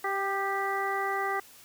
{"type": "harmonic tone with a mistuned harmonic", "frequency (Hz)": 392, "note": "G4", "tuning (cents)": 0, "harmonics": [1, 2, 3, 4, 5], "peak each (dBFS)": [-34, -32, -33, -38, -34], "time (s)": [0.04, 1.4], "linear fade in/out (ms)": 5, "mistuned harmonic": 3, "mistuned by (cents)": 23, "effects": ["white hiss -53 dBFS RMS until 1.64 s"]}